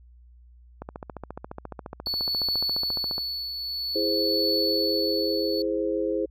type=click train; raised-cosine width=1 ms; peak=-21 dBFS; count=35; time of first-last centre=0.82-3.181 s; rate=14.4 Hz
type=tone with tremolo; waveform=triangle; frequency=4435 Hz; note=C#8; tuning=in tune; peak=-22 dBFS; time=2.06-5.62 s; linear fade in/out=2 ms; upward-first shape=triangle; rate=0.51 Hz; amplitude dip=60%
type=chord; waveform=sine; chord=E augmented; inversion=none; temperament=equal; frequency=329.6 / 415.3 / 523.3 Hz; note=E4 / G#4 / B#4; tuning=0 / 0 / 0 cents; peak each=-28 dBFS; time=3.95-6.26 s; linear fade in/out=10 ms
effects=added 60 Hz sine -49 dBFS peak until 6.3 s